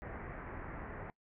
pink low-pass noise, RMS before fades -45 dBFS, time 0.02-1.1 s, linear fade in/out 0 ms, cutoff 2100 Hz, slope 48 dB/octave, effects noise-tail reverb RT60 0.1 s tail -23 dB re dry

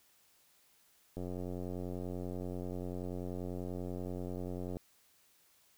click train, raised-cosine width 2 ms, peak -28 dBFS, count 326, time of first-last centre 1.17-4.769 s, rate 90.3 Hz, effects white hiss -68 dBFS RMS until 5.77 s

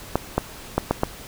clicks, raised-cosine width 1 ms, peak -4 dBFS, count 5, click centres 0.156 / 0.38 / 0.78 / 0.91 / 1.034 s, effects pink hiss -40 dBFS RMS until 1.27 s

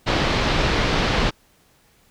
pink low-pass noise, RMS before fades -20 dBFS, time 0.06-1.31 s, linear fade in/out 20 ms, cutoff 4600 Hz, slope 24 dB/octave, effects pink hiss -58 dBFS RMS until 2.1 s

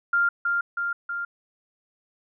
sine tone with echo, 1396.9 Hz, F6, in tune, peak -18 dBFS, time 0.13-0.29 s, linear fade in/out 5 ms, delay 320 ms, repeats 3, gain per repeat -3 dB, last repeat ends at 1.25 s, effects none

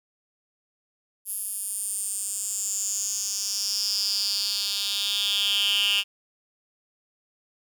10% pulse tone with high-pass filter sweep, 201.5 Hz, G3, 48 cents sharp, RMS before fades -27 dBFS, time 1.25-6.04 s, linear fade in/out 50 ms, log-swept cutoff 11000 to 2800 Hz, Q 5.8, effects none

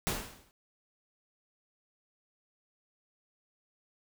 pink noise with exponential decay, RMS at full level -29 dBFS, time 0.07-0.51 s, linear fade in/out 0 ms, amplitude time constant 95 ms, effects none

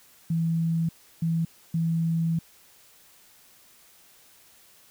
sine tone bursts at uneven times, 164.81 Hz, E3, in tune, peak -22 dBFS, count 3, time 0.3-0.89 / 1.22-1.45 / 1.74-2.39 s, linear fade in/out 5 ms, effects white hiss -56 dBFS RMS until 4.9 s

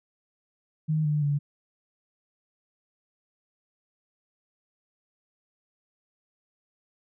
sine tone with pitch steps, 155.5 / 149.77 / 144.25 Hz, D#3 / D3 / D3, -1 / +34 / -31 cents, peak -22 dBFS, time 0.88-1.39 s, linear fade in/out 20 ms, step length 170 ms, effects none

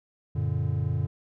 triangle chord, Gb augmented, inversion none, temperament just, 92.5 / 115.62 / 144.53 Hz, Gb2 / Bb2 / D3, 0 / -14 / -27 cents, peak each -27 dBFS, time 0.35-1.07 s, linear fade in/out 10 ms, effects none

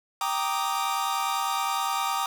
45% pulse chord, Eb major seventh, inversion first, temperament equal, 784 / 932.3 / 1174.7 / 1244.5 Hz, G5 / Bb5 / D6 / Eb6, 0 / 0 / 0 / 0 cents, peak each -31 dBFS, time 0.21-2.26 s, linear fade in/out 2 ms, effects 9-bit

